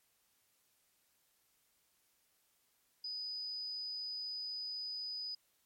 sine tone, 4978 Hz, D#8, in tune, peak -39 dBFS, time 3.04-5.35 s, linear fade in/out 5 ms, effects white hiss -75 dBFS RMS until 5.65 s + MP3 64 kbps

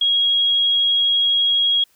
sine tone, 3296 Hz, G#7, 14 cents flat, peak -14 dBFS, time 0.01-1.84 s, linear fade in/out 5 ms, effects white hiss -59 dBFS RMS until 1.95 s

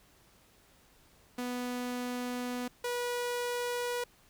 sawtooth tone pair in turn, 246.9 / 485.9 Hz, B3 / B4, 0 / -28 cents, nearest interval octave, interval 1172 cents, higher second, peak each -30 / -28 dBFS, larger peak second, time 1.38-2.68 / 2.84-4.04 s, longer first, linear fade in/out 5 ms, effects pink hiss -63 dBFS RMS until 4.29 s

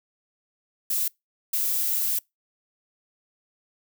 violet noise bursts at uneven times, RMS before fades -25 dBFS, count 2, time 0.9-1.08 / 1.53-2.19 s, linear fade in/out 5 ms, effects noise-tail reverb RT60 0.2 s tail -26 dB re dry

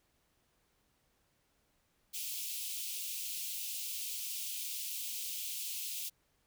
white high-pass noise, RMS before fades -40 dBFS, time 2.13-6.1 s, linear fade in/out 20 ms, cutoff 2500 Hz, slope 48 dB/octave, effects pink hiss -75 dBFS RMS until 6.46 s

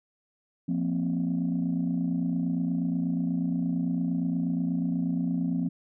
sine chord, F suspended fourth, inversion none, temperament equal with one note detuned, 173.71 / 233.1 / 261.6 Hz, F3 / Bb3 / C4, -9 / 0 / 0 cents, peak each -27 / -31 / -28 dBFS, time 0.68-5.69 s, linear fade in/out 10 ms, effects tanh soft clip ceiling -19 dBFS

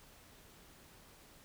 silence, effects pink hiss -60 dBFS RMS until 1.44 s

